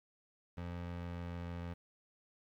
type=tone with pitch glide; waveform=25% pulse; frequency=87.2 to 86.35 Hz; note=F2 to F2; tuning=-2 to -19 cents; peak=-37 dBFS; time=0.57-1.74 s; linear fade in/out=10 ms; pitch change=-17 cents; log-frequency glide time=0.74-1.52 s; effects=low-pass 3000 Hz 12 dB/octave + 11-bit